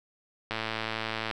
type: click train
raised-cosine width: 0.3 ms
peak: -15 dBFS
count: 90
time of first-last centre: 0.51-1.312 s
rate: 111 Hz
effects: none